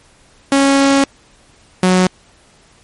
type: tone pair in turn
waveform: sawtooth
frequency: 275.6 / 183.94 Hz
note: C#4 / F#3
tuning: -10 / -10 cents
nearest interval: perfect fifth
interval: 700 cents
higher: first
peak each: -5 dBFS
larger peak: neither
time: 0.52-1.04 / 1.83-2.07 s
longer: first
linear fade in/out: 2 ms
effects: pink hiss -49 dBFS RMS until 2.83 s + MP3 48 kbps